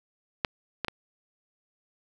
clicks, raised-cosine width 0.3 ms, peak -8 / -12 / -15 dBFS, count 3, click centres 0.448 / 0.847 / 0.883 s, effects 8-bit

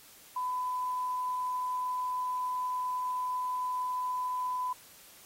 sine tone, 1003 Hz, B5, 26 cents sharp, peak -30 dBFS, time 0.36-4.73 s, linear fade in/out 5 ms, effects white hiss -55 dBFS RMS until 5.25 s + AAC 48 kbps

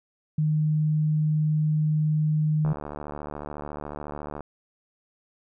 sine tone, 153.6 Hz, D#3, 22 cents flat, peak -20 dBFS, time 0.38-2.73 s, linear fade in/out 5 ms
click train, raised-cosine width 1 ms, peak -21 dBFS, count 131, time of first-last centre 2.65-4.407 s, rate 74 Hz
effects none

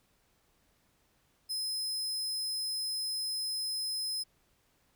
sawtooth tone, 5100 Hz, D#8, 42 cents sharp, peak -30 dBFS, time 1.49-4.24 s, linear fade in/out 20 ms, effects pink hiss -71 dBFS RMS until 4.95 s

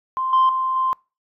sine tone with level steps, 1044 Hz, C6, 4 cents flat, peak -20 / -11 / -19 / -17 dBFS, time 0.17-0.93 s, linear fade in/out 0 ms, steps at 0.33 / 0.49 / 0.76 s, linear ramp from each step 2 ms, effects noise-tail reverb RT60 0.3 s tail -26 dB re dry + tanh soft clip ceiling -10 dBFS

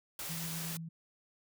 white noise, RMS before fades -41 dBFS, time 0.19-0.77 s, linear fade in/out 2 ms
sine tone with tremolo, 164 Hz, E3, 9 cents flat, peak -39 dBFS, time 0.29-0.89 s, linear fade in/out 10 ms, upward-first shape triangle, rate 8.3 Hz, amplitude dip 25%
effects none

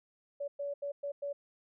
sine tone bursts at uneven times, 569 Hz, C#5, 45 cents sharp, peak -34 dBFS, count 5, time 0.4-0.48 / 0.59-0.74 / 0.82-0.92 / 1.03-1.12 / 1.22-1.33 s, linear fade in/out 10 ms, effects none

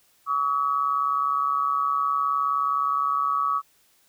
sine tone pair together, 1138.6 / 1278 Hz, C#6 / D#6, +46 / +46 cents, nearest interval major second, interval 200 cents, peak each -23 / -25 dBFS, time 0.26-3.62 s, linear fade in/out 50 ms, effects white hiss -62 dBFS RMS until 4.08 s

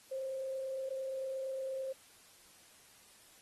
sine tone with frequency modulation, 530 Hz, C5, 22 cents sharp, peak -36 dBFS, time 0.11-1.93 s, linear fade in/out 10 ms, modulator 28.7 Hz, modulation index 0.24, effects white hiss -61 dBFS RMS until 3.41 s + AAC 32 kbps

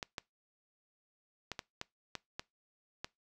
clicks, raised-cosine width 0.2 ms, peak -21 dBFS, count 8, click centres 0.028 / 0.182 / 1.517 / 1.592 / 1.814 / 2.153 / 2.395 / 3.045 s, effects noise-tail reverb RT60 0.2 s tail -23 dB re dry

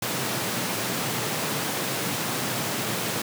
pink high-pass noise, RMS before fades -28 dBFS, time 0.02-3.22 s, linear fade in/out 5 ms, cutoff 110 Hz, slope 48 dB/octave, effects none

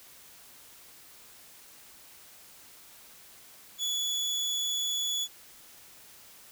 30% pulse tone, 3415 Hz, G#7, 48 cents sharp, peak -26 dBFS, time 3.78-5.28 s, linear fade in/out 50 ms, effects white hiss -53 dBFS RMS until 6.51 s

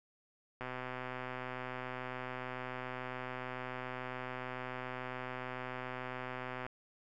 click train, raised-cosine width 0.5 ms, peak -26 dBFS, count 770, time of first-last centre 0.61-6.665 s, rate 127 Hz, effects none

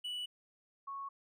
triangle / sine tone pair in turn, 2954 / 1104.4 Hz, F#7 / C#6, -3 / -7 cents, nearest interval octave + perfect fourth, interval 1704 cents, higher first, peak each -36 / -40 dBFS, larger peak first, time 0.04-0.26 / 0.87-1.09 s, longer neither, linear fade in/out 10 ms, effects none

